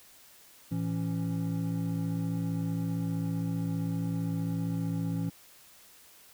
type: tone cluster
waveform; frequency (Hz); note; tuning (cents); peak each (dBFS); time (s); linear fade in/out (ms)
triangle; 112.3 / 167.6 / 276.4; A2 / E3 / C#4; +36 / +29 / -5; -33 / -29 / -34; 0.71-5.3; 10
effects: white hiss -56 dBFS RMS until 6.33 s